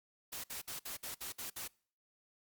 white noise bursts, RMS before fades -43 dBFS, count 8, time 0.32-1.679 s, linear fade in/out 10 ms, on 120 ms, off 57 ms, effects noise-tail reverb RT60 0.5 s tail -25 dB re dry + Opus 48 kbps

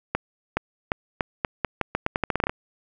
accelerating click train, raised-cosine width 0.5 ms, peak -7 dBFS, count 17, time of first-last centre 0.15-2.495 s, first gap 420 ms, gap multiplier 0.83, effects none

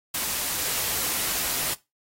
white noise, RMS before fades -27 dBFS, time 0.14-1.74 s, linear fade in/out 5 ms, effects noise-tail reverb RT60 0.2 s tail -17 dB re dry + AAC 48 kbps

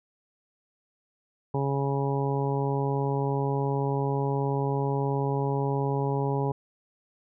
harmonic tone, 138.59 Hz, C#3, in tune, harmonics 1 / 2 / 3 / 4 / 5 / 6 / 7, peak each -27 / -34 / -30 / -37 / -41 / -34 / -36 dBFS, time 1.54-6.52 s, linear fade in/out 5 ms, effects none

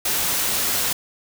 white noise, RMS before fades -22 dBFS, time 0.05-0.93 s, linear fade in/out 5 ms, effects none

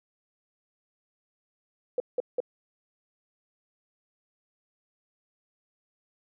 sine tone bursts, 500 Hz, B4, 21 cents sharp, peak -23 dBFS, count 3, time 1.98-2.403 s, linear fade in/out 2 ms, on 21 ms, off 180 ms, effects none

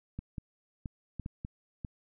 clicks, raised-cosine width 5 ms, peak -25 dBFS, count 7, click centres 0.19 / 0.382 / 0.858 / 1.197 / 1.261 / 1.449 / 1.848 s, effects none

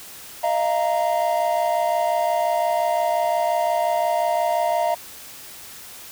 triangle chord, Eb suspended second, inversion none, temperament equal with one note detuned, 622.3 / 688 / 932.3 Hz, Eb5 / F5 / Bb5, 0 / -26 / 0 cents, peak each -22 / -19 / -23 dBFS, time 0.43-4.95 s, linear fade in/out 10 ms, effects white hiss -40 dBFS RMS until 6.11 s

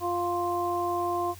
harmonic tone, 350 Hz, F4, 4 cents sharp, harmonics 1 / 2 / 3, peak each -30 / -30 / -30 dBFS, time 0-1.35 s, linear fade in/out 50 ms, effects added 91 Hz sine -45 dBFS peak until 1.39 s + white hiss -50 dBFS RMS until 1.39 s

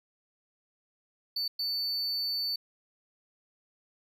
triangle tone bursts at uneven times, 4500 Hz, C#8, 25 cents sharp, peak -28 dBFS, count 2, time 1.36-1.48 / 1.59-2.56 s, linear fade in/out 5 ms, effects none

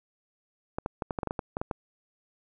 clicks, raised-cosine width 1 ms, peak -16 dBFS, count 12, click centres 0.785 / 0.861 / 1.022 / 1.108 / 1.188 / 1.232 / 1.273 / 1.309 / 1.392 / 1.569 / 1.615 / 1.712 s, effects none

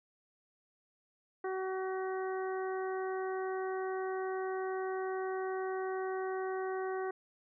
harmonic tone, 377.6 Hz, F#4, 35 cents sharp, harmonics 1 / 2 / 3 / 4 / 5, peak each -35 / -41 / -45 / -47 / -49 dBFS, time 1.44-7.11 s, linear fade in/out 5 ms, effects none

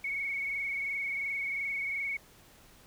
sine tone with frequency modulation, 2217 Hz, C#7, in tune, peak -31 dBFS, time 0.04-2.17 s, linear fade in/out 5 ms, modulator 22.8 Hz, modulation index 2.1, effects pink hiss -58 dBFS RMS until 2.86 s

